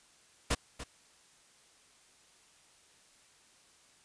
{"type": "noise with echo", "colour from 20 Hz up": "pink", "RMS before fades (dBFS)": -29, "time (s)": [0.5, 0.55], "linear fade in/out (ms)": 10, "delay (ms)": 290, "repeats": 1, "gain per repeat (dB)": -13, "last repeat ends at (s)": 0.84, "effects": ["white hiss -63 dBFS RMS until 4.04 s", "resampled to 22050 Hz"]}